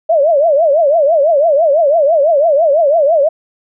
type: tone with vibrato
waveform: sine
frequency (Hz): 612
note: D#5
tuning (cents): -29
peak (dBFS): -7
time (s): 0.09-3.29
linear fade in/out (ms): 10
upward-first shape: triangle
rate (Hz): 6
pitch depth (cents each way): 230
effects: none